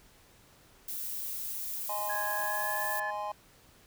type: noise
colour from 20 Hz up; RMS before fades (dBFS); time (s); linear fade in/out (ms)
violet; -37; 0.88-3; 5
type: chord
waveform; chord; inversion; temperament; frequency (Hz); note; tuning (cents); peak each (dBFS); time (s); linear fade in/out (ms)
triangle; Ab major; second; just; 623 / 830.6 / 1038.3; Eb5 / Ab5 / C6; +2 / 0 / -14; -38 / -34 / -36; 1.89-3.32; 5
type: tone with pitch glide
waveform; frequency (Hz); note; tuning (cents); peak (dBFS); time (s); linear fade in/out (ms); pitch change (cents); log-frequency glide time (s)
sine; 1661.2 to 1729.7; G#6 to A6; 0 to -30; -34; 2.09-3.11; 10; +70; 2.41-2.84
effects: pink hiss -60 dBFS RMS until 3.86 s